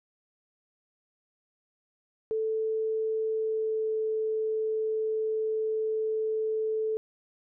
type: tone with pitch glide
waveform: sine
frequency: 440 to 437.5 Hz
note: A4 to A4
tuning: 0 to -10 cents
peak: -26 dBFS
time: 2.31-6.97 s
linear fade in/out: 0 ms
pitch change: -10 cents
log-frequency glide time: 3.31-3.96 s
effects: none